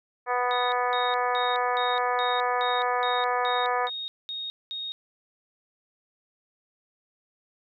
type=harmonic tone; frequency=246.9 Hz; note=B3; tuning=in tune; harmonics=2 / 3 / 4 / 5 / 6 / 7 / 8 / 9; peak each=-30 / -28 / -29 / -30 / -40 / -33 / -42 / -39 dBFS; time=0.26-3.9 s; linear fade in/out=50 ms
type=tone bursts; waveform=sine; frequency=3729 Hz; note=A#7; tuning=in tune; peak=-31 dBFS; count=11; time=0.51-4.92 s; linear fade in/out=0 ms; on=210 ms; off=210 ms
effects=none